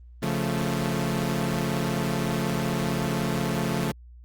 sawtooth chord, Db augmented, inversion none, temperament equal, 138.59 / 174.61 / 220 Hz, Db3 / F3 / A3, 0 / 0 / 0 cents, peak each -25 dBFS, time 0.22-3.92 s, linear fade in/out 10 ms, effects added 60 Hz sine -44 dBFS peak until 4.24 s + Opus 24 kbps

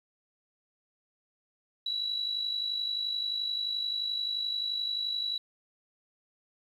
sine tone with amplitude modulation, 3922 Hz, B7, 13 cents flat, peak -27 dBFS, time 1.86-5.38 s, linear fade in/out 5 ms, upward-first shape sine, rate 51.5 Hz, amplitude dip 55%, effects 10-bit

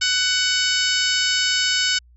harmonic tone, 746 Hz, F#5, 14 cents sharp, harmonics 2 / 3 / 4 / 5 / 6 / 7 / 8 / 9 / 10, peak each -24 / -28 / -23 / -28 / -26 / -25 / -31 / -33 / -30 dBFS, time 0.01-1.99 s, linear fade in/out 10 ms, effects added 60 Hz sine -48 dBFS peak until 2.16 s

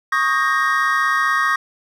triangle chord, Eb dominant seventh, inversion third, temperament equal with one note detuned, 1108.7 / 1244.5 / 1596.3 / 1864.7 Hz, Db6 / Eb6 / G6 / Bb6, 0 / 0 / +31 / 0 cents, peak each -19 / -19 / -21 / -18 dBFS, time 0.12-1.56 s, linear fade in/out 5 ms, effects none

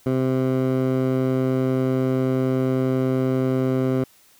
15% pulse tone with band-pass filter, 130.3 Hz, C3, 7 cents flat, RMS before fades -21 dBFS, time 0.06-4.04 s, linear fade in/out 5 ms, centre 270 Hz, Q 0.59, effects white hiss -55 dBFS RMS until 4.39 s

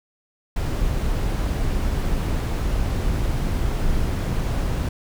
brown noise, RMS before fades -22 dBFS, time 0.56-4.89 s, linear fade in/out 5 ms, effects none

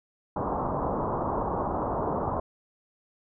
white low-pass noise, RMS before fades -29 dBFS, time 0.36-2.4 s, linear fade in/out 5 ms, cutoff 1100 Hz, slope 48 dB/octave, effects none

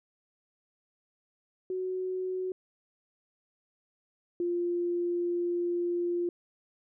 sine tone pair in turn, 371 / 348.7 Hz, F#4 / F4, +5 / -3 cents, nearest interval minor second, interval 108 cents, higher first, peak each -30 / -27 dBFS, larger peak second, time 1.7-2.52 / 4.4-6.29 s, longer second, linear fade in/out 2 ms, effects none

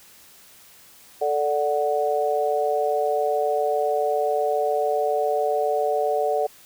sine chord, D major, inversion second, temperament equal, 440 / 587.3 / 740 Hz, A4 / D5 / F#5, 0 / 0 / 0 cents, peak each -24 dBFS, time 1.21-6.47 s, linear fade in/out 10 ms, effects white hiss -50 dBFS RMS until 6.65 s

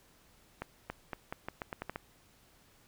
accelerating click train, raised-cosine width 0.5 ms, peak -22 dBFS, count 10, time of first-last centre 0.62-1.959 s, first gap 280 ms, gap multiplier 0.83, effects pink hiss -64 dBFS RMS until 2.87 s

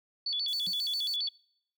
sine tone with vibrato, 3918 Hz, B7, 15 cents flat, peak -29 dBFS, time 0.26-1.29 s, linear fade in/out 5 ms, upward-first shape square, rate 7.4 Hz, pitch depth 230 cents each way
white high-pass noise, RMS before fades -49 dBFS, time 0.48-1.16 s, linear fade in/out 2 ms, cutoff 5300 Hz, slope 96 dB/octave
triangle tone with exponential decay, 180 Hz, F#3, 47 cents flat, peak -38 dBFS, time 0.67-0.79 s, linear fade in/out 2 ms, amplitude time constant 24 ms
effects noise-tail reverb RT60 0.8 s tail -26 dB re dry

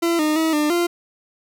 40% pulse tone with pitch steps, 338 / 306.1 / 320.8 / 299.5 / 346.1 Hz, E4 / D#4 / E4 / D4 / F4, +43 / -28 / -47 / +34 / -16 cents, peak -16 dBFS, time 0.02-0.87 s, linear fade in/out 10 ms, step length 170 ms, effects none

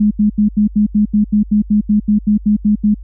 sine tone bursts, 209.4 Hz, G#3, 15 cents sharp, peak -8 dBFS, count 16, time 0-2.945 s, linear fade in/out 10 ms, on 110 ms, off 79 ms, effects added 50 Hz sine -28 dBFS peak until 3.03 s

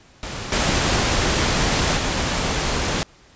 pink noise with level steps, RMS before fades -30 / -19 / -22 dBFS, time 0.23-3.03 s, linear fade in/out 0 ms, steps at 0.52 / 1.97 s, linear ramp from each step 2 ms, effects pink hiss -51 dBFS RMS until 3.35 s + resampled to 16000 Hz

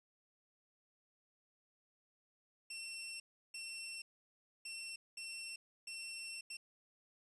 20% pulse tone bursts at uneven times, 2706 Hz, E7, 45 cents sharp, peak -40 dBFS, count 6, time 2.7-3.2 / 3.54-4.02 / 4.65-4.96 / 5.17-5.56 / 5.87-6.41 / 6.5-6.57 s, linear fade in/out 5 ms, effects resampled to 24000 Hz + 11-bit

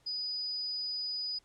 sine tone, 4960 Hz, D#8, 6 cents flat, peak -33 dBFS, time 0.06-1.39 s, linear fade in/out 10 ms, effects pink hiss -68 dBFS RMS until 1.44 s + low-pass 9000 Hz 12 dB/octave

